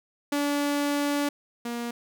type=tone pair in turn; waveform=sawtooth; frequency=288 / 237.1 Hz; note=D4 / A#3; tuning=-34 / +30 cents; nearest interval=minor third; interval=336 cents; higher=first; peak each=-20 / -26 dBFS; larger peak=first; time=0.32-1.29 / 1.65-1.91 s; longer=first; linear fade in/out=5 ms; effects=none